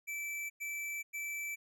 square tone bursts, 2321 Hz, D7, 21 cents flat, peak -38 dBFS, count 3, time 0.07-1.56 s, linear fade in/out 20 ms, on 430 ms, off 100 ms, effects none

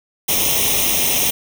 white noise with comb filter, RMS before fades -17 dBFS, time 0.28-1.31 s, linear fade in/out 10 ms, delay 0.33 ms, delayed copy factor +0.8, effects none

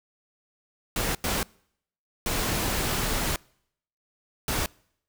pink noise bursts at uneven times, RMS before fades -27 dBFS, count 4, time 0.96-1.15 / 1.24-1.43 / 2.26-3.36 / 4.48-4.66 s, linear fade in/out 2 ms, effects noise-tail reverb RT60 0.7 s tail -26 dB re dry

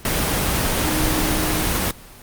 sine tone in noise, 310 Hz, D#4, 6 cents flat, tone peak -24 dBFS, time 0.84-1.66 s, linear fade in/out 2 ms, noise pink, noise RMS -20 dBFS, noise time 0.05-1.91 s, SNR -7 dB, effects pink hiss -42 dBFS RMS until 2.22 s + Opus 24 kbps

